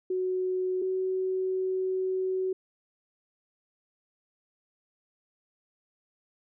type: tone pair in turn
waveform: sine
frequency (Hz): 370 / 374.9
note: F#4 / F#4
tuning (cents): 0 / +23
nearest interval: unison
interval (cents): 23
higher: second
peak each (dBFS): -26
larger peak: neither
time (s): 0.1-0.82 / 0.82-2.53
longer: second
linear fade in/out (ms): 5
effects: none